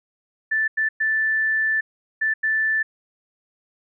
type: tone bursts at uneven times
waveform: sine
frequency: 1760 Hz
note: A6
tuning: in tune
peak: -18 dBFS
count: 5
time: 0.51-0.68 / 0.77-0.89 / 1-1.81 / 2.21-2.34 / 2.43-2.83 s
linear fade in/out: 10 ms
effects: none